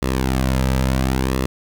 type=tone with flanger; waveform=sawtooth; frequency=65.2 Hz; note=C2; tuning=5 cents flat; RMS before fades=-19 dBFS; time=0.02-1.46 s; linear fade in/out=0 ms; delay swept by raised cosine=1.3 to 2.8 ms; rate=0.72 Hz; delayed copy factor=-0.6; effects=none